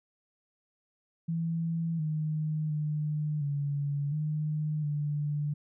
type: tone with pitch steps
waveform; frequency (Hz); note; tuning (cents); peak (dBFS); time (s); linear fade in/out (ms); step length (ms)
sine; 165.3 / 154.4 / 151.1 / 143 / 152.6 / 147.4; E3 / D#3 / D3 / D3 / D#3 / D3; +5 / -13 / +50 / -46 / -33 / +7; -28; 1.28-5.54; 10; 710
effects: none